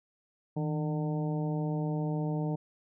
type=harmonic tone with a mistuned harmonic; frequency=150.6 Hz; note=D3; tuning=44 cents sharp; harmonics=1 / 2 / 3 / 4 / 5 / 6; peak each=-30 / -36 / -40 / -42 / -44 / -46 dBFS; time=0.56-2.56 s; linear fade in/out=10 ms; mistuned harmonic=1; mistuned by=+79 cents; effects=none